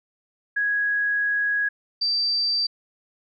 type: tone pair in turn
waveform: sine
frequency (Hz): 1661.2 / 4667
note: G#6 / D8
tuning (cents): 0 / -12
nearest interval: octave + tritone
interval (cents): 1788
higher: second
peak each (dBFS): -20 / -20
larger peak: neither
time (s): 0.56-1.69 / 2.01-2.67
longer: first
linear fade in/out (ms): 10
effects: none